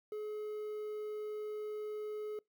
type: tone with quantisation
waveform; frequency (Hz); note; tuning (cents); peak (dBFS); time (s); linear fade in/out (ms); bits
triangle; 424.8; G#4; +39; -36; 0.12-2.39; 2; 11
effects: noise-tail reverb RT60 0.2 s tail -26 dB re dry